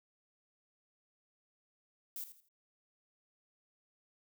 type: noise with echo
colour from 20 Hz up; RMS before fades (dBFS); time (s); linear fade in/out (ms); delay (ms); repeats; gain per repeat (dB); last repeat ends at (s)
violet; -42; 2.16-2.24; 2; 82; 3; -11; 2.486
effects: none